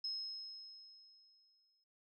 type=tone with exponential decay; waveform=sine; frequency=5160 Hz; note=E8; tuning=38 cents flat; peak=-37 dBFS; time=0.04-1.84 s; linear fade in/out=5 ms; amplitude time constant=390 ms; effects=none